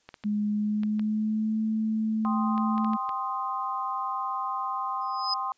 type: clicks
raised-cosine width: 0.3 ms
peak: -26 dBFS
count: 10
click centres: 0.09 / 0.142 / 0.238 / 0.834 / 0.995 / 2.579 / 2.78 / 2.846 / 2.934 / 3.092 s
type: tone with pitch glide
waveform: sine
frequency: 208.6 to 218.8 Hz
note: G#3 to A3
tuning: +8 to -9 cents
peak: -24 dBFS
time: 0.24-2.97 s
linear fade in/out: 20 ms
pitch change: +83 cents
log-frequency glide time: 0.49-1.61 s
type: chord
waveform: sine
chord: C minor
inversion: second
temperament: equal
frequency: 784 / 1046.5 / 1244.5 Hz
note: G5 / C6 / Eb6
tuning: 0 / 0 / 0 cents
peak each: -34 / -30 / -34 dBFS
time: 2.25-5.52 s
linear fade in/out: 0 ms
type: tone with exponential growth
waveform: sine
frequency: 5040 Hz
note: D#8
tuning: 21 cents sharp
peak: -23 dBFS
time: 5.01-5.34 s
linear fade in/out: 5 ms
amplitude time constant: 71 ms
effects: white hiss -68 dBFS RMS until 5.57 s + resampled to 16000 Hz